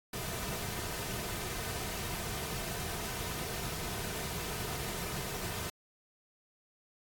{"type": "noise with comb filter", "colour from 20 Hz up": "pink", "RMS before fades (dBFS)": -38, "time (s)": [0.13, 5.7], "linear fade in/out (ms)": 5, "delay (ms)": 3.6, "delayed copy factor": -0.5, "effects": ["AAC 64 kbps"]}